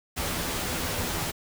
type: noise with comb filter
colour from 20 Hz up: pink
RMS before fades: -30 dBFS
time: 0.16-1.32 s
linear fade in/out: 20 ms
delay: 12 ms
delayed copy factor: +0.6
effects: none